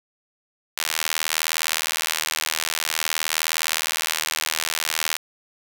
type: tone with high-pass filter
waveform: sawtooth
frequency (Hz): 79.5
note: D#2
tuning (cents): +38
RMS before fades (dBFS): -26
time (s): 0.77-5.17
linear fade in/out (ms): 10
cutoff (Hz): 2100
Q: 0.61
effects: 7-bit